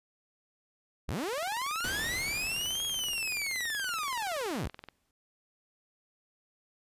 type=linear two-way sweep; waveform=sawtooth; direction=up then down; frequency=32.7 to 3315 to 32.7 Hz; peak=-28 dBFS; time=1.08-4.68 s; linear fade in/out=10 ms; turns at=2.85 s
type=click train; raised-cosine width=0.3 ms; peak=-28 dBFS; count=79; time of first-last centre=1.19-4.887 s; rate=21.1 Hz
type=noise with exponential decay; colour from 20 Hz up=pink; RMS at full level=-37 dBFS; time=1.84-5.11 s; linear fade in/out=1 ms; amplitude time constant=710 ms
effects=resampled to 32000 Hz